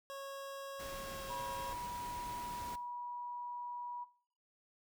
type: tone with pitch glide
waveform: 25% pulse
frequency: 550 to 542.4 Hz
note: C#5 to C#5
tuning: -14 to -38 cents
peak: -40 dBFS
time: 0.1-1.73 s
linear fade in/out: 0 ms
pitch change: -24 cents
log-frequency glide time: 0.83-1.3 s
type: noise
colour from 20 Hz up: pink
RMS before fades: -49 dBFS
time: 0.79-2.76 s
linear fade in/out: 10 ms
type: tone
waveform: sine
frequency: 970 Hz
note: B5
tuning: 31 cents flat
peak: -40 dBFS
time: 1.29-4.05 s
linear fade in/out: 20 ms
effects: noise-tail reverb RT60 0.5 s tail -19 dB re dry